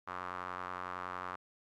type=tone with band-pass filter; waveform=sawtooth; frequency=90.8 Hz; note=F#2; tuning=32 cents flat; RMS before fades=-42 dBFS; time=0.07-1.36 s; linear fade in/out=10 ms; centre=1200 Hz; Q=3.5; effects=none